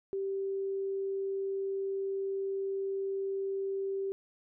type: tone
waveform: sine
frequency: 390 Hz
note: G4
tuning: 9 cents flat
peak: -31 dBFS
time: 0.13-4.12 s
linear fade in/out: 0 ms
effects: none